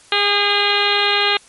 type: harmonic tone with a mistuned harmonic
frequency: 408.7 Hz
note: G#4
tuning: 28 cents flat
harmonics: 1 / 2 / 3 / 4 / 5 / 6 / 7 / 8 / 9 / 10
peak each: -23 / -23 / -23 / -23 / -23 / -23 / -23 / -23 / -23 / -23 dBFS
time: 0.12-1.37 s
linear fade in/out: 2 ms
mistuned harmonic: 4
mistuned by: -21 cents
effects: white hiss -47 dBFS RMS until 1.48 s + MP3 48 kbps